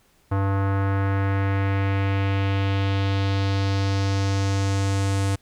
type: tone with low-pass filter sweep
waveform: square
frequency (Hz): 98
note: G2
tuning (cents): 0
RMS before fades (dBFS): -22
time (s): 0.31-5.36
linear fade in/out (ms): 10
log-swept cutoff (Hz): 1200 to 9000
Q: 1.8
effects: pink hiss -61 dBFS RMS until 5.41 s